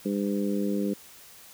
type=harmonic tone; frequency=100.9 Hz; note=G#2; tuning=49 cents flat; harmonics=2 / 3 / 4 / 5; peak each=-27 / -31 / -33 / -35 dBFS; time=0.05-0.94 s; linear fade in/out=10 ms; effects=white hiss -50 dBFS RMS until 1.53 s

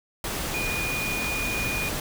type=tone in noise; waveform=sine; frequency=2449 Hz; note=D#7; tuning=28 cents flat; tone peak=-28 dBFS; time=0.54-1.89 s; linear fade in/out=2 ms; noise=pink; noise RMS=-30 dBFS; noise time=0.24-2 s; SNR=-1 dB; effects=none

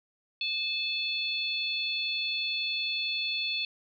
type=harmonic tone; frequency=869 Hz; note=A5; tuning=22 cents flat; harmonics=3 / 4 / 5; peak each=-32 / -33 / -34 dBFS; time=0.41-3.65 s; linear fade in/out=2 ms; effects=none

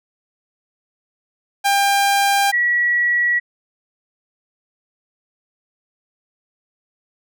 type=tone pair in turn; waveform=sawtooth / sine; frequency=798 / 1930 Hz; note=G5 / B6; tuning=+31 / -40 cents; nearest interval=octave + minor third; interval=1529 cents; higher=second; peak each=-10 / -14 dBFS; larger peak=first; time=1.64-2.52 / 2.52-3.4 s; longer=neither; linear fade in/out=20 ms; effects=none

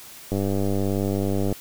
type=click train; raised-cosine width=2 ms; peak=-12 dBFS; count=120; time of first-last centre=0.32-1.526 s; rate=98.7 Hz; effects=white hiss -43 dBFS RMS until 1.6 s

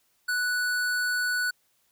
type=tone with hard clipping; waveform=sine; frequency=1480 Hz; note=F#6; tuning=in tune; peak=-26 dBFS; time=0.28-1.51 s; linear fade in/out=10 ms; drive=17 dB; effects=white hiss -69 dBFS RMS until 1.91 s

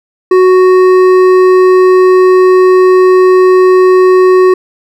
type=tone with hard clipping; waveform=sine; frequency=370 Hz; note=F#4; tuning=in tune; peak=-4 dBFS; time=0.31-4.54 s; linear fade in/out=5 ms; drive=9 dB; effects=none

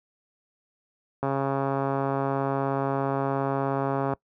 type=click train; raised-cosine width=1 ms; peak=-13 dBFS; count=399; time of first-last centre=1.23-4.135 s; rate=137 Hz; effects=noise-tail reverb RT60 0.1 s tail -23 dB re dry + high-pass 60 Hz 12 dB/octave

